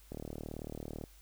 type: click train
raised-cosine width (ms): 2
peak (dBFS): -28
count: 36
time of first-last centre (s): 0.12-1.039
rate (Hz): 38.1
effects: added 50 Hz sine -57 dBFS peak until 1.21 s + white hiss -63 dBFS RMS until 1.21 s